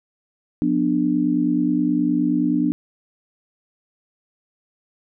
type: chord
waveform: sine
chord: B diminished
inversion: second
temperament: just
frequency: 177.8 / 246.9 / 296.3 Hz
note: F3 / B3 / D4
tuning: +31 / 0 / +15 cents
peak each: -25 / -21 / -19 dBFS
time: 0.62-2.72 s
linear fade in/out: 0 ms
effects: none